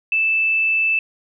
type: tone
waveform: sine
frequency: 2637 Hz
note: E7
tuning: in tune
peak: -15 dBFS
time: 0.12-0.99 s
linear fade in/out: 2 ms
effects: none